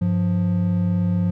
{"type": "tone pair together", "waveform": "triangle", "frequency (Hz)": [100.25, 176.5], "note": ["G2", "F3"], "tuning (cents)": [39, 19], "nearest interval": "minor seventh", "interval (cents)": 980, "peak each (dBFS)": [-20, -17], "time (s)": [0.01, 1.31], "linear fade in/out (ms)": 10, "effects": []}